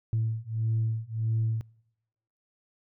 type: beating tone pair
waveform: sine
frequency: 111.1 / 112.7 Hz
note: A2 / A2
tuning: +17 / +42 cents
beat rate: 1.6 Hz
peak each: -28 dBFS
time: 0.13-1.61 s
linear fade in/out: 0 ms
effects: noise-tail reverb RT60 0.9 s tail -26 dB re dry + tanh soft clip ceiling -20 dBFS